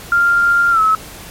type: tone with pitch glide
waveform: sine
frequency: 1395 to 1294.1 Hz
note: F6 to E6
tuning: -2 to -32 cents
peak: -9 dBFS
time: 0.12-0.95 s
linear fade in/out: 2 ms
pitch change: -130 cents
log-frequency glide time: 0.71-0.8 s
effects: pink hiss -34 dBFS RMS until 1.3 s + MP3 64 kbps